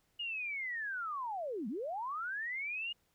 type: linear two-way sweep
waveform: sine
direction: down then up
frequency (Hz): 2888 to 191.2 to 2888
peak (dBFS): -36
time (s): 0.19-2.93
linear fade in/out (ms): 10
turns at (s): 1.68
effects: pink hiss -75 dBFS RMS until 3.14 s